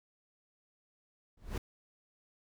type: noise with exponential growth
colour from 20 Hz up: brown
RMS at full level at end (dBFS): -27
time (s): 1.37-1.58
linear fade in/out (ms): 5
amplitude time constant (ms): 45
effects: none